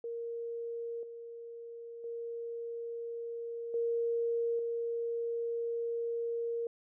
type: tone with level steps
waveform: sine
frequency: 466.2 Hz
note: A#4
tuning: in tune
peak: -36 / -43 / -37 / -29 / -32 dBFS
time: 0.04-6.67 s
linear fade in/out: 2 ms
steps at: 1.03 / 2.04 / 3.74 / 4.59 s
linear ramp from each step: 2 ms
effects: none